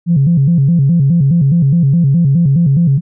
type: tone with vibrato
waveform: sine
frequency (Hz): 153.2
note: D#3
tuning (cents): -27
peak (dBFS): -6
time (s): 0.06-3.01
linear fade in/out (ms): 50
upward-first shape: square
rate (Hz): 4.8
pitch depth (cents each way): 190
effects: tanh soft clip ceiling -2 dBFS